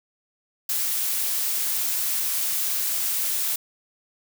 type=noise; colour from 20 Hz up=blue; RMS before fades=-25 dBFS; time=0.69-3.56 s; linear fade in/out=5 ms; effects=none